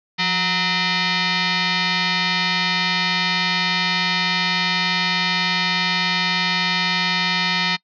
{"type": "tone with frequency modulation", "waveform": "sine", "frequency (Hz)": 932.3, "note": "A#5", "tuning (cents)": 0, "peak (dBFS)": -17, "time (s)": [0.18, 7.77], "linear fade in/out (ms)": 20, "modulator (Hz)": 554, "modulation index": 6.8, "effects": ["noise-tail reverb RT60 0.1 s tail -25 dB re dry"]}